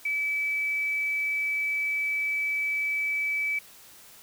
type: tone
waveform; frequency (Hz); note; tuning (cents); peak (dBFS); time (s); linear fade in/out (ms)
sine; 2300; D7; -37; -25; 0.05-3.59; 5
effects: white hiss -51 dBFS RMS until 4.22 s